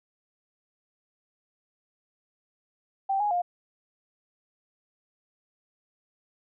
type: tone with pitch steps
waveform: sine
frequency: 780 / 830 / 707 Hz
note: G5 / G#5 / F5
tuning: -9 / -1 / +21 cents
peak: -23 dBFS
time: 3.09-3.42 s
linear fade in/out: 10 ms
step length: 110 ms
effects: none